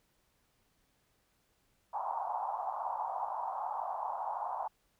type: band-pass noise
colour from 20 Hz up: pink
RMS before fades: -37 dBFS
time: 1.93-4.68 s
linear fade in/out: 10 ms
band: 740 to 1000 Hz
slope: 48 dB/octave
effects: pink hiss -74 dBFS RMS until 4.99 s